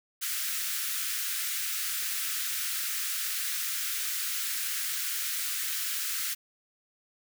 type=high-pass noise; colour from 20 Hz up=white; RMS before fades=-32 dBFS; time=0.21-6.35 s; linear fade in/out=20 ms; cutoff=1300 Hz; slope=48 dB/octave; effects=none